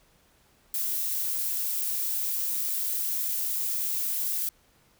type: noise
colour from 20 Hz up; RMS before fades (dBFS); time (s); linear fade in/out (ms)
violet; -29; 0.74-4.49; 2
effects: pink hiss -63 dBFS RMS until 4.99 s